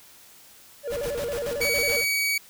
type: tone with vibrato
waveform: triangle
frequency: 521 Hz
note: C5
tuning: 7 cents flat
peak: -25 dBFS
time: 0.83-2.04 s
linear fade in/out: 50 ms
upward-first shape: square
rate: 11 Hz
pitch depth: 170 cents each way
type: noise with tremolo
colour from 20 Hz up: pink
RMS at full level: -35 dBFS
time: 0.89-2.06 s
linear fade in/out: 50 ms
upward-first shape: square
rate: 7 Hz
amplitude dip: 55%
type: tone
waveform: sawtooth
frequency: 2263 Hz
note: C#7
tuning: 35 cents sharp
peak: -19 dBFS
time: 1.61-2.38 s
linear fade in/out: 5 ms
effects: white hiss -51 dBFS RMS until 2.49 s